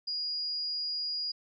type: tone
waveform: sine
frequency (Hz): 4872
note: D#8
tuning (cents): -37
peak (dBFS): -31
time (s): 0.07-1.32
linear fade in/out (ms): 10
effects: none